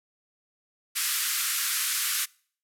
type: band-pass noise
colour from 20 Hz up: white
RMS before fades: -28 dBFS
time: 0.95-2.26 s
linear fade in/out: 20 ms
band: 1200 to 14000 Hz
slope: 48 dB/octave
effects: noise-tail reverb RT60 0.5 s tail -25 dB re dry